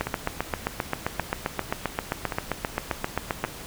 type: two click trains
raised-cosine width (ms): 0.5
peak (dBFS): -13 / -9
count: 4 / 27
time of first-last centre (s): 0.07-3.448 / 0.01-3.44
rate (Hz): 0.888 / 7.58
effects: pink hiss -40 dBFS RMS until 3.66 s